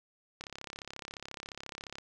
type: click train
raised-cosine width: 0.2 ms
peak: -24 dBFS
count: 55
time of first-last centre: 0.41-1.984 s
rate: 34.3 Hz
effects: none